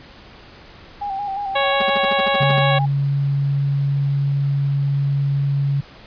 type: tone with vibrato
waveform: sine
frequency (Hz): 797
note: G5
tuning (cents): +28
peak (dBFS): -22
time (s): 1.01-2.86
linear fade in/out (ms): 10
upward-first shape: square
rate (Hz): 5.6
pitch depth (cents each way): 41
type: harmonic tone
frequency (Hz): 554.4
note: C#5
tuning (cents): 0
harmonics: 1 / 2 / 3 / 4 / 5 / 6 / 7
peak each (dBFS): -20 / -23 / -25 / -26 / -27 / -28 / -28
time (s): 1.55-2.79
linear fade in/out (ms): 10
type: tone bursts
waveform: sawtooth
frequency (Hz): 207.7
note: G#3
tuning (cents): 0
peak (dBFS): -20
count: 11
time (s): 1.8-2.593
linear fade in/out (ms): 5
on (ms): 23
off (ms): 54
type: tone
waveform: sine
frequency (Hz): 140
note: C#3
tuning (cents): +18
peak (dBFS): -16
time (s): 2.4-5.81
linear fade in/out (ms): 10
effects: pink hiss -43 dBFS RMS until 6.06 s + resampled to 11025 Hz